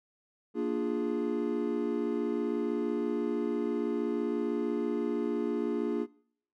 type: chord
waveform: triangle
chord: Bb dominant seventh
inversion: none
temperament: equal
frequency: 233.1 / 293.7 / 349.2 / 415.3 Hz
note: Bb3 / D4 / F4 / Ab4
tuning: 0 / 0 / 0 / 0 cents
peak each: -32 dBFS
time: 0.54-6.07 s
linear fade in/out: 50 ms
effects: noise-tail reverb RT60 0.6 s tail -22 dB re dry